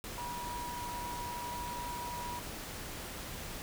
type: tone in noise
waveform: sine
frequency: 967 Hz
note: B5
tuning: 37 cents flat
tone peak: -39 dBFS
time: 0.18-2.39 s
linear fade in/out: 0 ms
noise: pink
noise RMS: -43 dBFS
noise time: 0.04-3.62 s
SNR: +1 dB
effects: none